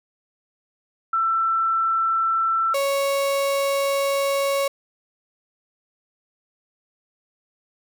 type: tone pair in turn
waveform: sine / 35% pulse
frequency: 1336 / 554.6 Hz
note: E6 / C#5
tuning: +23 / +1 cents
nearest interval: octave + minor third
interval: 1522 cents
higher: first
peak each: -18 dBFS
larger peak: neither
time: 1.13-2.74 / 2.74-4.68 s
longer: second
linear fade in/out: 5 ms
effects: none